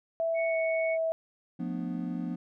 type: tone with pitch glide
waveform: sine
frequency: 659.3 to 650.2 Hz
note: E5 to E5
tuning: 0 to -24 cents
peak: -26 dBFS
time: 0.2-1.12 s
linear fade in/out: 0 ms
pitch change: -24 cents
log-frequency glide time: 0.48-0.56 s
type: tone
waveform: sine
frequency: 2217 Hz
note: C#7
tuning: in tune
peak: -33 dBFS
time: 0.34-0.98 s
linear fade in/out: 50 ms
type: chord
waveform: triangle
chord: B half-diminished seventh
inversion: second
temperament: just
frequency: 177.8 / 222.2 / 246.9 / 296.3 Hz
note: F3 / A3 / B3 / D4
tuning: +31 / +17 / 0 / +15 cents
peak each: -33 / -39 / -33 / -37 dBFS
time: 1.59-2.36 s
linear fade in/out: 10 ms
effects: none